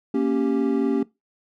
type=chord; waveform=triangle; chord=G diminished; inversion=first; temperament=equal; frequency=233.1 / 277.2 / 392 Hz; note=Bb3 / Db4 / G4; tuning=0 / 0 / 0 cents; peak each=-22 / -20 / -23 dBFS; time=0.14-1.03 s; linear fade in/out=5 ms; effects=noise-tail reverb RT60 0.2 s tail -20 dB re dry